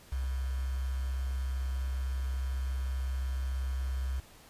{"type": "tone with quantisation", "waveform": "sine", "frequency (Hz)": 65.41, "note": "C2", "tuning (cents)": 0, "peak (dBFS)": -30, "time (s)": [0.12, 4.2], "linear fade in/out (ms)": 5, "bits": 8, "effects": ["pink hiss -56 dBFS RMS until 4.49 s", "resampled to 32000 Hz"]}